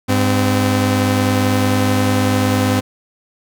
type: tone pair together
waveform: sawtooth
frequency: 100.56 / 257 Hz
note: G2 / C4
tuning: +45 / -31 cents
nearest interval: octave + major third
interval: 1624 cents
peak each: -12 dBFS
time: 0.08-2.81 s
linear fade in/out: 20 ms
effects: none